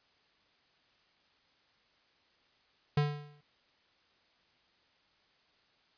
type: tone with exponential decay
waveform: square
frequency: 146.83 Hz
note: D3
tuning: in tune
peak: -24 dBFS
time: 2.97-3.41 s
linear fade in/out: 5 ms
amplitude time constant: 94 ms
effects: white hiss -69 dBFS RMS until 5.97 s + resampled to 11025 Hz